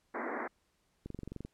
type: band-pass noise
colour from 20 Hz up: pink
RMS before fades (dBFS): -38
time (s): 0.14-0.48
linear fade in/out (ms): 10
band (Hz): 230 to 2100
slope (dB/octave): 96
type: click train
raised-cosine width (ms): 3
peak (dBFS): -29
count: 10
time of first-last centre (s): 1.06-1.45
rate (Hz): 23.1
effects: pink hiss -75 dBFS RMS until 1.53 s + low-pass 11000 Hz 12 dB/octave